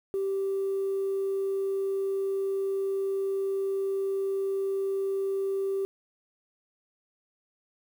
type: tone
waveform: sine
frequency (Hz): 390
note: G4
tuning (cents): -9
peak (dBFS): -25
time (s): 0.14-5.85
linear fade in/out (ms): 0
effects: tanh soft clip ceiling -22 dBFS + 9-bit